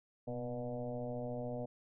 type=tone with frequency modulation; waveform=sine; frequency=366.9 Hz; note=F#4; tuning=15 cents flat; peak=-37 dBFS; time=0.27-1.66 s; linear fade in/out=10 ms; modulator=120 Hz; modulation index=2.6; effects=none